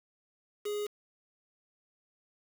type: tone with quantisation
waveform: triangle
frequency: 415.3 Hz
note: G#4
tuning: in tune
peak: -30 dBFS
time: 0.65-0.87 s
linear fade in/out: 10 ms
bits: 7
effects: none